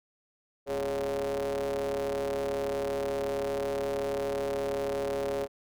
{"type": "ring-modulated tone", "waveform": "45% pulse", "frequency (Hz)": 71.8, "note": "D2", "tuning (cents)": -39, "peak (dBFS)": -26, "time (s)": [0.66, 5.48], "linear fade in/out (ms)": 50, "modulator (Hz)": 486, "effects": []}